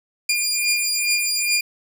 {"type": "beating tone pair", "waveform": "15% pulse", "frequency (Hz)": [2410, 2412.4], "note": ["D7", "D7"], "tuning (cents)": [44, 46], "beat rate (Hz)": 2.4, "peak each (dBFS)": [-14, -16], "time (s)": [0.29, 1.61], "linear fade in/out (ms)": 5, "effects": []}